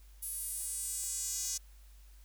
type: tone with high-pass filter sweep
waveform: square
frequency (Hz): 224.4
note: A3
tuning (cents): +34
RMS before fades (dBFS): -38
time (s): 0.22-1.58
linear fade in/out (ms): 10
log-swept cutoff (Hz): 11000 to 6300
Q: 3.5
effects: added 50 Hz sine -53 dBFS peak until 2.24 s + white hiss -66 dBFS RMS until 2.24 s